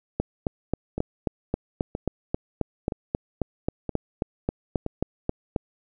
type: two click trains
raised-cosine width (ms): 2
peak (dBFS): -10 / -15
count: 21 / 5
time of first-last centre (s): 0.2-5.562 / 0.98-4.863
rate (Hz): 3.73 / 1.03
effects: none